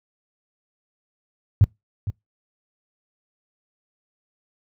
sine tone with echo, 101.1 Hz, G#2, 46 cents flat, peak -8 dBFS, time 1.61-1.64 s, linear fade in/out 0 ms, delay 460 ms, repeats 1, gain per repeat -13 dB, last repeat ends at 2.1 s, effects noise-tail reverb RT60 0.2 s tail -26 dB re dry + high-pass 60 Hz 12 dB/octave

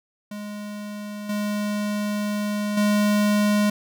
square tone with level steps, 207.7 Hz, G#3, in tune, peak -32 / -24 / -18 dBFS, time 0.31-3.7 s, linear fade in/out 5 ms, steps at 1.29 / 2.77 s, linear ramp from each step 5 ms, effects none

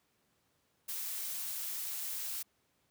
blue noise, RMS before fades -39 dBFS, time 0.88-2.43 s, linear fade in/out 10 ms, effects pink hiss -75 dBFS RMS until 2.9 s + high-pass 80 Hz 12 dB/octave

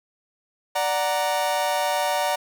40% pulse chord, D augmented, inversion none, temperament equal, 587.3 / 740 / 932.3 Hz, D5 / F#5 / A#5, 0 / 0 / 0 cents, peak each -25 dBFS, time 0.75-2.36 s, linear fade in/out 10 ms, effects none

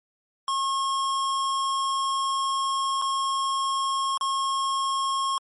square tone with dropouts, 1083 Hz, C#6, 41 cents flat, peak -24 dBFS, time 0.48-5.38 s, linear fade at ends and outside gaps 1 ms, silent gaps 3.016-3.021 / 4.175-4.21 s, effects MP3 48 kbps

